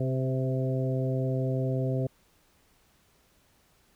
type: harmonic tone with a mistuned harmonic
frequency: 131.1 Hz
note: C3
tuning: 4 cents sharp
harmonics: 1 / 2 / 3 / 4 / 5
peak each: -27 / -34 / -35 / -35 / -38 dBFS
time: 0-2.07 s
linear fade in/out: 5 ms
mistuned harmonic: 4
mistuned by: -17 cents
effects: pink hiss -65 dBFS RMS until 3.95 s